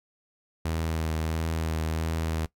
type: tone with vibrato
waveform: sawtooth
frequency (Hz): 80.4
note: E2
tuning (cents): -43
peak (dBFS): -23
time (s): 0.65-2.46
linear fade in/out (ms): 5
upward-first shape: triangle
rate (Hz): 1.5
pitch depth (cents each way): 22
effects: noise-tail reverb RT60 0.1 s tail -19 dB re dry